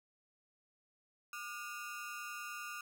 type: ring-modulated tone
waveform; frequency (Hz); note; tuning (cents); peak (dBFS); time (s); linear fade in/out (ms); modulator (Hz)
30% pulse; 1318.5; E6; 0; -37; 1.33-2.81; 2; 115
effects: none